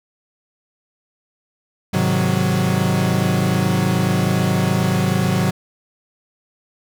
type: chord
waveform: 40% pulse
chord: Ab dominant seventh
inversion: none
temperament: equal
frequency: 103.83 / 130.81 / 155.56 / 185 Hz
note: Ab2 / C3 / Eb3 / Gb3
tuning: 0 / 0 / 0 / 0 cents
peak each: -22 / -21 / -22 / -18 dBFS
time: 1.93-5.51 s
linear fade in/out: 10 ms
effects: none